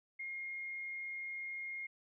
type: tone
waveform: sine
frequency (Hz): 2137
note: C7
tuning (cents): +36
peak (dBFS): -40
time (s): 0.19-1.87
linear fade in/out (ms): 10
effects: none